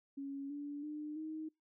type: tone with pitch steps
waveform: sine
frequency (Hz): 277.2 / 288.8 / 300.9 / 313.5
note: C#4 / D4 / D4 / D#4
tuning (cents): 0 / -29 / +42 / +13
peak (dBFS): -40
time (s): 0.17-1.49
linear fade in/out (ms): 10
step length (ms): 330
effects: noise-tail reverb RT60 0.2 s tail -25 dB re dry